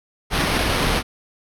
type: noise with sample-and-hold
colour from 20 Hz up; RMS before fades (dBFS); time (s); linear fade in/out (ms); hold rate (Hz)
pink; -20; 0.3-1.03; 50; 7350
effects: low-pass 12000 Hz 12 dB/octave